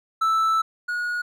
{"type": "tone pair in turn", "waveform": "triangle", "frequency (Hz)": [1318.5, 1449], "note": ["E6", "F#6"], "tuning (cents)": [0, -37], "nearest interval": "major second", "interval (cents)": 163, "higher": "second", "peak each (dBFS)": [-16, -22], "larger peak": "first", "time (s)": [[0.21, 0.62], [0.88, 1.22]], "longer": "first", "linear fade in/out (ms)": 10, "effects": []}